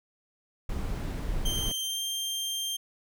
brown noise, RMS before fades -31 dBFS, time 0.69-1.72 s, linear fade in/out 5 ms
sawtooth tone with pitch glide, 3144 to 3175 Hz, G7 to G7, +4 to +21 cents, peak -27 dBFS, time 1.45-2.77 s, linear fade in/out 10 ms, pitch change +17 cents, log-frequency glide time 1.82-2.02 s
effects none

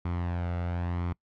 sawtooth tone with flanger, 87.31 Hz, F2, in tune, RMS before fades -31 dBFS, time 0.05-1.13 s, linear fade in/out 5 ms, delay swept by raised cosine 0.9 to 1.45 ms, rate 0.96 Hz, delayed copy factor +0.5, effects noise-tail reverb RT60 0.1 s tail -24 dB re dry + low-pass 2000 Hz 12 dB/octave

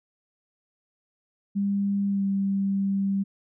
sine tone with pitch glide, 199.8 to 196.37 Hz, G3 to G3, +33 to +3 cents, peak -22 dBFS, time 1.55-3.24 s, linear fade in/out 20 ms, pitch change -30 cents, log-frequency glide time 2.08-2.24 s, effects none

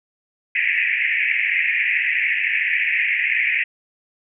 pink band-pass noise, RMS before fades -20 dBFS, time 0.55-3.64 s, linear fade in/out 5 ms, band 1800 to 2600 Hz, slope 96 dB/octave, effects none

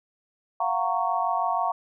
sine chord, Gb major seventh, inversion third, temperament just, 693.7 / 740 / 925 / 1110 Hz, F5 / Gb5 / Bb5 / Db6, -12 / 0 / -14 / +2 cents, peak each -28 dBFS, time 0.6-1.72 s, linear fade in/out 5 ms, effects none

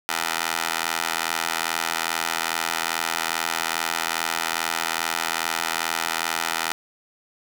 15% pulse tone with high-pass filter, 82.41 Hz, E2, in tune, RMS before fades -26 dBFS, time 0.09-6.72 s, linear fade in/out 0 ms, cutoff 1100 Hz, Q 0.83, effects none

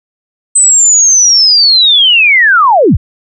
sine linear sweep, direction down, 8190 to 32.7 Hz, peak -3 dBFS, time 0.55-2.97 s, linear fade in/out 10 ms, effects none

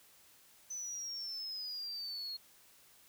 sine exponential sweep, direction down, 6070 to 4269 Hz, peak -37 dBFS, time 0.7-2.37 s, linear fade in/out 10 ms, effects tanh soft clip ceiling -38 dBFS + white hiss -63 dBFS RMS until 3.08 s

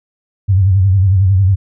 sine tone with vibrato, 95.7 Hz, G2, 41 cents flat, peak -7 dBFS, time 0.48-1.56 s, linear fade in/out 20 ms, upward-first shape sine, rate 11 Hz, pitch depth 96 cents each way, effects none

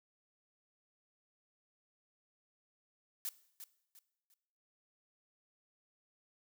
blue noise with echo, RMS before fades -39 dBFS, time 3.25-3.29 s, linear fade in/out 0 ms, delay 350 ms, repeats 3, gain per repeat -10 dB, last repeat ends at 4.34 s, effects noise-tail reverb RT60 0.8 s tail -18 dB re dry

